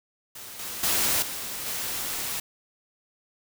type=noise with level steps; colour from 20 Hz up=white; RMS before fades=-41 / -35 / -24 / -34 / -31 dBFS; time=0.35-2.4 s; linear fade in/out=5 ms; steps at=0.59 / 0.83 / 1.22 / 1.66 s; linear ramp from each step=5 ms; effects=none